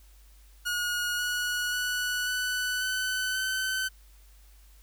sawtooth tone with pitch steps, 1444 / 1459.9 / 1476 / 1492.3 / 1508.8 / 1525.5 Hz, F#6 / F#6 / F#6 / F#6 / F#6 / G6, -43 / -24 / -5 / +14 / +33 / -48 cents, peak -24 dBFS, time 0.65-3.89 s, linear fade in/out 20 ms, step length 540 ms, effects added 50 Hz sine -52 dBFS peak until 4.82 s + white hiss -62 dBFS RMS until 4.82 s

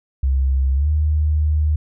sine tone with pitch glide, 66.7 to 76.18 Hz, C2 to D#2, +34 to -36 cents, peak -14 dBFS, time 0.23-1.76 s, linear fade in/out 5 ms, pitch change +230 cents, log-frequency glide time 0.74-0.89 s, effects none

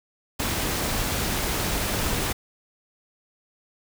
pink noise, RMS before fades -26 dBFS, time 0.39-2.33 s, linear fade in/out 10 ms, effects none

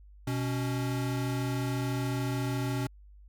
square tone pair together, 124.3 / 278.7 Hz, B2 / C#4, +12 / +9 cents, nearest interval octave + major second, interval 1397 cents, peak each -31 / -35 dBFS, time 0.27-2.87 s, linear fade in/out 5 ms, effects added 50 Hz sine -50 dBFS peak until 3.28 s

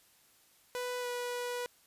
sawtooth tone with pitch glide, 495.1 to 488.8 Hz, B4 to B4, +4 to -18 cents, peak -31 dBFS, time 0.75-1.66 s, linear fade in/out 0 ms, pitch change -22 cents, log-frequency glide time 1-1.07 s, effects white hiss -65 dBFS RMS until 1.86 s + resampled to 32000 Hz

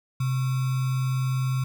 sine tone with sample-and-hold, 130 Hz, C3, 11 cents flat, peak -22 dBFS, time 0.2-1.64 s, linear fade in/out 5 ms, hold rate 1225 Hz, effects none

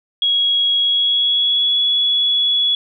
sine tone with pitch glide, 3316 to 3384 Hz, G#7 to G#7, -3 to +32 cents, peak -13 dBFS, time 0.22-2.75 s, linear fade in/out 2 ms, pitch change +35 cents, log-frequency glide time 0.77-1.79 s, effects none

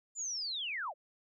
sine linear sweep, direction down, 7210 to 499.3 Hz, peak -35 dBFS, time 0.15-0.94 s, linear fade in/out 50 ms, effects none

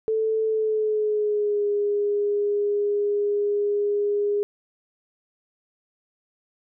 sine tone with pitch glide, 440 to 410.5 Hz, A4 to G#4, 0 to -20 cents, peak -20 dBFS, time 0.08-4.43 s, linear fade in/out 0 ms, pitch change -120 cents, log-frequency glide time 0.45-1.66 s, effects none

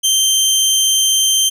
20% pulse tone, 3136 Hz, G7, in tune, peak -6 dBFS, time 0.03-1.5 s, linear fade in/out 20 ms, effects none

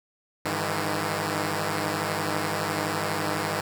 5% pulse tone cluster, 101.3 / 153 / 165 Hz, G#2 / D#3 / E3, -43 / -29 / +2 cents, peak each -19 dBFS, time 0.45-3.61 s, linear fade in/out 5 ms, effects none

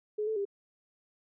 sine tone with pitch steps, 422.8 / 438.4 / 400.3 Hz, G#4 / A4 / G4, +31 / -6 / +36 cents, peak -29 dBFS, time 0.18-0.453 s, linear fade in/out 10 ms, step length 91 ms, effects none

